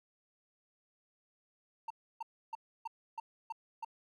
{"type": "tone bursts", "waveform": "triangle", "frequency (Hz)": 907, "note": "A#5", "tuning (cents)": -48, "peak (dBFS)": -35, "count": 7, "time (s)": [1.88, 3.848], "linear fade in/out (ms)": 5, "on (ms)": 24, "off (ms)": 300, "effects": []}